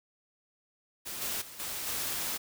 white noise with level steps, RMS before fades -39 / -34 / -47 / -37 / -34 dBFS, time 1.05-2.38 s, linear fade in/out 20 ms, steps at 1.21 / 1.41 / 1.59 / 1.86 s, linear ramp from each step 10 ms, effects none

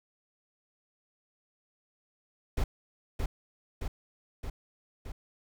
brown noise with echo, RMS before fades -27 dBFS, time 2.57-2.64 s, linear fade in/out 5 ms, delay 620 ms, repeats 4, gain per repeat -3 dB, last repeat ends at 5.12 s, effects none

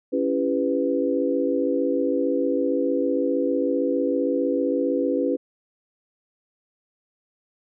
sine chord, C# half-diminished seventh, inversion none, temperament just, 277.2 / 332.6 / 399.1 / 498.9 Hz, C#4 / E4 / G4 / B4, 0 / +16 / +31 / +17 cents, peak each -24 / -27 / -28 / -24 dBFS, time 0.12-5.37 s, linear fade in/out 20 ms, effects none

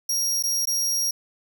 sawtooth tone with dropouts, 5630 Hz, F8, 13 cents sharp, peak -19 dBFS, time 0.09-1.11 s, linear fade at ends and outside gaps 5 ms, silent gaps 0.426-0.436 / 0.655-0.672 s, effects none

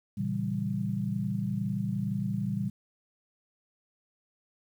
sine chord, A# diminished seventh, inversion none, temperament equal, 116.54 / 138.59 / 164.81 / 196 Hz, A#2 / C#3 / E3 / G3, 0 / 0 / 0 / 0 cents, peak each -34 / -36 / -36 / -31 dBFS, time 0.17-2.7 s, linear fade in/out 10 ms, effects 10-bit

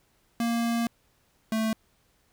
square tone pair in turn, 233.1 / 220.8 Hz, A#3 / A3, 0 / +6 cents, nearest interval minor second, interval 94 cents, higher first, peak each -25 dBFS, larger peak neither, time 0.4-0.87 / 1.52-1.73 s, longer first, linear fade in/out 2 ms, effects pink hiss -67 dBFS RMS until 2.32 s

